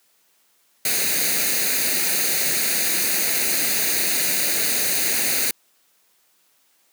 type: noise with comb filter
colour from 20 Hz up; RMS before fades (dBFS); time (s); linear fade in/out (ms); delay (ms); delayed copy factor
white; -21; 0.85-5.51; 2; 0.46; +0.7
effects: white hiss -62 dBFS RMS until 6.92 s + high-pass 200 Hz 12 dB/octave